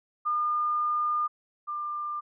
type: tone pair in turn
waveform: sine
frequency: 1211 / 1195 Hz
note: D#6 / D6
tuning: -47 / +30 cents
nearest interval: unison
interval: 23 cents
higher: first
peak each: -24 / -30 dBFS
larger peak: first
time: 0.25-1.28 / 1.67-2.21 s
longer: first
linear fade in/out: 20 ms
effects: none